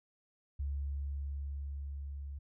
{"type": "tone with level ramp", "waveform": "sine", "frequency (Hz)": 70.3, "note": "C#2", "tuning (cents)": 25, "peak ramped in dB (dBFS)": [-33, -40], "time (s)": [0.59, 2.39], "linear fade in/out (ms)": 10, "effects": []}